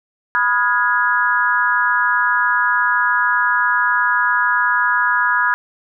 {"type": "chord", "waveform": "sine", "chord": "F half-diminished seventh", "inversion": "second", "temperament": "equal with one note detuned", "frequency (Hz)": [987.8, 1244.5, 1433.7, 1661.2], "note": ["Cb6", "Eb6", "F6", "Ab6"], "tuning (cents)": [0, 0, 45, 0], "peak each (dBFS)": [-19, -22, -19, -17], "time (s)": [0.35, 5.54], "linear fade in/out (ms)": 0, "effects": []}